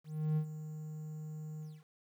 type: tone with ADSR envelope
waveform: triangle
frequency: 154.4 Hz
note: D#3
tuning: 13 cents flat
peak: -26 dBFS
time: 0.04-1.84 s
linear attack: 330 ms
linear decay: 80 ms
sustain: -13 dB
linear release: 220 ms
effects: 11-bit